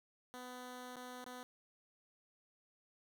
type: tone with dropouts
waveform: 10% pulse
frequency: 250 Hz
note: B3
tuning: 21 cents sharp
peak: -39 dBFS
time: 0.34-1.43 s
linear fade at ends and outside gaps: 0 ms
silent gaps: 0.959-0.966 / 1.242-1.264 s
effects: none